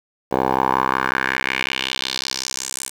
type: tone with band-pass filter sweep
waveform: 10% pulse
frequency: 65.41 Hz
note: C2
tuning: in tune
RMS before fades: -22 dBFS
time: 0.31-2.9 s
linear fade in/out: 20 ms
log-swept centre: 630 to 9000 Hz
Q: 2.8
effects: 7-bit